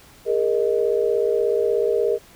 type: chord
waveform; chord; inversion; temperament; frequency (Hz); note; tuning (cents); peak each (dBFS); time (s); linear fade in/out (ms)
sine; Ab suspended second; none; equal with one note detuned; 409.6 / 466.2 / 622.3; Ab4 / Bb4 / Eb5; -24 / 0 / 0; -21 / -20 / -26; 0.25-2.19; 50
effects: pink hiss -49 dBFS RMS until 2.35 s